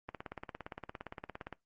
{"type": "click train", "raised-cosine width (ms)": 0.5, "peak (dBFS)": -26, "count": 26, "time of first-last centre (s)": [0.09, 1.527], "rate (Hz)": 17.4, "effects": ["noise-tail reverb RT60 0.2 s tail -24 dB re dry", "Opus 24 kbps"]}